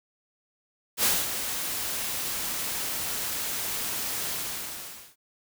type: noise with ADSR envelope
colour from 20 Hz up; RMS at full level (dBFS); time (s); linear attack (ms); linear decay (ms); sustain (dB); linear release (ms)
white; -22; 0.97-5.16; 71; 220; -9; 870
effects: none